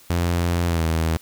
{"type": "tone with pitch glide", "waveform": "sawtooth", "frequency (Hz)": [86.4, 81.08], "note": ["F2", "E2"], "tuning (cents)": [-18, -28], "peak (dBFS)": -15, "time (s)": [0.1, 1.17], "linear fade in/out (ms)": 0, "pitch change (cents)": -110, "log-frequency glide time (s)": [0.67, 0.84], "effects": ["white hiss -50 dBFS RMS until 1.21 s"]}